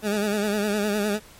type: tone with vibrato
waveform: 20% pulse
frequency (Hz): 207.7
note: G#3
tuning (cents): 0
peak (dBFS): -17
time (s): 0.02-1.2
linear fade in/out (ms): 50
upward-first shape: sine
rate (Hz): 9.8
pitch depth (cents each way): 61
effects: pink hiss -49 dBFS RMS until 1.39 s + MP3 64 kbps